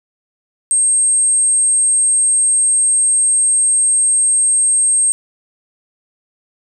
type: tone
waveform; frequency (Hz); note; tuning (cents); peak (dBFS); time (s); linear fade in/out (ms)
sine; 8440; C9; +14; -10; 0.71-5.12; 0
effects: none